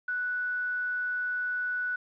sine tone with quantisation, 1480 Hz, F#6, in tune, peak -28 dBFS, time 0.08-1.96 s, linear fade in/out 5 ms, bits 9, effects resampled to 11025 Hz

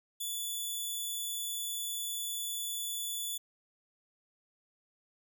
10% pulse tone, 3455 Hz, A7, 32 cents flat, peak -27 dBFS, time 0.2-3.38 s, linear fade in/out 10 ms, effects none

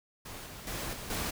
pink noise with level steps, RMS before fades -44 / -46 / -37 / -42 / -34 dBFS, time 0.25-1.31 s, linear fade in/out 10 ms, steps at 0.46 / 0.67 / 0.93 / 1.1 s, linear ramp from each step 2 ms, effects none

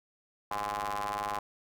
sawtooth ring-modulated tone, 102.2 Hz, G#2, 27 cents flat, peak -25 dBFS, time 0.51-1.39 s, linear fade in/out 0 ms, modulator 929 Hz, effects none

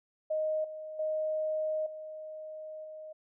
sine tone with level steps, 622.3 Hz, D#5, in tune, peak -28 / -39 / -29 / -40 / -42 dBFS, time 0.3-3.13 s, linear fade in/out 10 ms, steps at 0.64 / 0.99 / 1.86 / 2.84 s, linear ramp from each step 5 ms, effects none

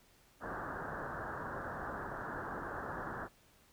white low-pass noise, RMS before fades -42 dBFS, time 0.4-3.29 s, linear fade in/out 50 ms, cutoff 1700 Hz, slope 96 dB/octave, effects pink hiss -66 dBFS RMS until 3.72 s

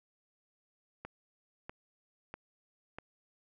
click train, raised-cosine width 0.5 ms, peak -27 dBFS, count 4, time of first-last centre 1.05-2.985 s, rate 1.55 Hz, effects none

